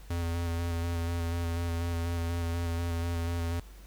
square tone with vibrato, 84.8 Hz, E2, 50 cents sharp, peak -30 dBFS, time 0.1-3.6 s, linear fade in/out 5 ms, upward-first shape square, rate 4.1 Hz, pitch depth 17 cents each way, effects added 49 Hz sine -46 dBFS peak until 3.86 s + pink hiss -57 dBFS RMS until 3.86 s

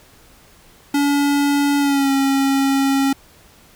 square tone with pitch glide, 285.1 to 272.9 Hz, C#4 to C#4, +49 to -27 cents, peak -15 dBFS, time 0.94-3.13 s, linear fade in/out 5 ms, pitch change -76 cents, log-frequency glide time 1.79-2.11 s, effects pink hiss -49 dBFS RMS until 3.75 s

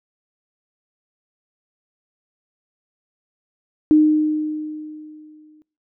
sine tone with exponential decay, 306.5 Hz, D#4, 26 cents flat, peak -8 dBFS, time 3.91-5.62 s, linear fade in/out 0 ms, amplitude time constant 370 ms, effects noise-tail reverb RT60 0.4 s tail -24 dB re dry

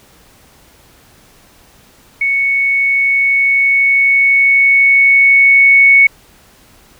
sine tone with level ramp, 2217 Hz, C#7, in tune, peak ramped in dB -11 to -3 dBFS, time 2.21-6.07 s, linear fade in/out 5 ms, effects pink hiss -46 dBFS RMS until 6.99 s

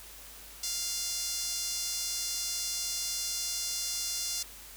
sawtooth tone with high-pass filter, 698.5 Hz, F5, in tune, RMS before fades -34 dBFS, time 0.63-4.43 s, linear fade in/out 5 ms, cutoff 5400 Hz, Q 2.1, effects added 50 Hz sine -55 dBFS peak until 4.76 s + white hiss -49 dBFS RMS until 4.76 s

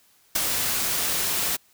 white noise with ADSR envelope, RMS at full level -18 dBFS, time 0.35-1.57 s, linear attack 11 ms, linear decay 5 ms, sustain -7 dB, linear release 18 ms, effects white hiss -60 dBFS RMS until 1.73 s

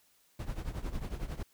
brown noise with tremolo, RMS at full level -34 dBFS, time 0.39-1.43 s, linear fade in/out 5 ms, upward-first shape triangle, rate 11 Hz, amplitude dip 85%, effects white hiss -68 dBFS RMS until 1.53 s

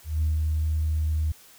sine tone with ADSR envelope, 77.78 Hz, D#2, in tune, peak -19 dBFS, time 0.04-1.32 s, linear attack 180 ms, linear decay 160 ms, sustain -2 dB, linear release 6 ms, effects tanh soft clip ceiling -17 dBFS + white hiss -52 dBFS RMS until 1.58 s

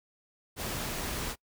pink noise, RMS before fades -35 dBFS, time 0.56-1.36 s, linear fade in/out 50 ms, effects noise-tail reverb RT60 0.1 s tail -24 dB re dry

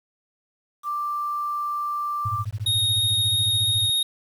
sine tone, 1179 Hz, D6, 6 cents sharp, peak -24 dBFS, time 0.83-2.45 s, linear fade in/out 50 ms
sine tone with tremolo, 105.5 Hz, G#2, 28 cents sharp, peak -23 dBFS, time 2.25-3.9 s, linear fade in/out 5 ms, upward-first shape sine, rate 14 Hz, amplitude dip 100%
square tone with vibrato, 3729 Hz, A#7, in tune, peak -20 dBFS, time 2.66-4.03 s, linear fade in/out 5 ms, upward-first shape sine, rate 17 Hz, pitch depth 11 cents each way
effects 8-bit

